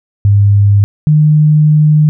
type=tone pair in turn; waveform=sine; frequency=101.3 / 152.08 Hz; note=G#2 / D#3; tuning=-43 / -39 cents; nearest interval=perfect fifth; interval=704 cents; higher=second; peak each=-4 dBFS; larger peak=neither; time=0.25-0.84 / 1.07-2.09 s; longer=second; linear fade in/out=0 ms; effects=none